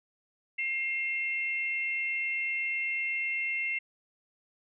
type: tone pair together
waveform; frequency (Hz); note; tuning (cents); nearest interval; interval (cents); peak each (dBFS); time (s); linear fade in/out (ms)
sine; 2124 / 2706; C7 / E7; +25 / +45; major third; 420; -30 / -34; 0.58-3.79; 10
effects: none